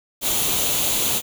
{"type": "noise with comb filter", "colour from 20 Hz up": "white", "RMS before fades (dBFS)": -21, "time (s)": [0.21, 1.22], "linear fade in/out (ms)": 50, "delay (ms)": 0.29, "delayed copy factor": 0.55, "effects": []}